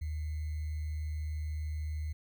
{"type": "tone with sample-and-hold", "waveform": "sine", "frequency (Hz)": 76.7, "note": "D#2", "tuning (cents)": -24, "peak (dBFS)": -33, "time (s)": [0.01, 2.13], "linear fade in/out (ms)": 10, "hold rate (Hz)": 2100, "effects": []}